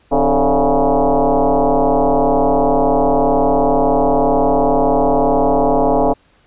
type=tone with frequency modulation; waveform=sine; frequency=122 Hz; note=B2; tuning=21 cents flat; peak=-10 dBFS; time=0.11-6.14 s; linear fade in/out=20 ms; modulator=141 Hz; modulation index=5.5; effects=pink hiss -54 dBFS RMS until 6.46 s + resampled to 8000 Hz